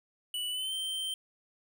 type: tone with pitch glide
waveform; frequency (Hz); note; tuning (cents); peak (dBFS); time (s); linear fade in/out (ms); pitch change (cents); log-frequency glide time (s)
square; 2960 to 3122; F#7 to G7; 0 to -8; -33; 0.34-1.14; 2; +92; 0.5-0.73
effects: none